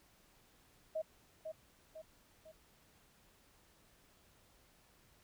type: tone with echo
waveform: sine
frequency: 633 Hz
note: D#5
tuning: 30 cents sharp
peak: -35 dBFS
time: 0.95-1.02 s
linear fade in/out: 10 ms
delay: 500 ms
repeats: 3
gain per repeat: -6 dB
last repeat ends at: 2.52 s
effects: pink hiss -68 dBFS RMS until 5.23 s